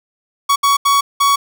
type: tone bursts at uneven times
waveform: 45% pulse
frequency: 1122 Hz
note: C#6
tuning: 21 cents sharp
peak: -10 dBFS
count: 4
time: 0.49-0.56 / 0.63-0.77 / 0.85-1.01 / 1.2-1.36 s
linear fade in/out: 10 ms
effects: none